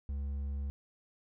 triangle tone with hard clipping, 70.1 Hz, C#2, 20 cents sharp, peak -35 dBFS, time 0.09-0.7 s, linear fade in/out 0 ms, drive 7 dB, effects none

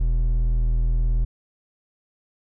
sine tone with hard clipping, 40.63 Hz, E1, 24 cents flat, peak -19 dBFS, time 0-1.25 s, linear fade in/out 10 ms, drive 6 dB, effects none

